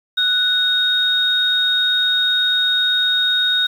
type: tone pair together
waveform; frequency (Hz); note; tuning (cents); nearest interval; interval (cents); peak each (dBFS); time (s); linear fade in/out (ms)
sine; 1481 / 3732; F#6 / A#7; +1 / +1; octave + major third; 1600; -20 / -15; 0.17-3.67; 10
effects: 7-bit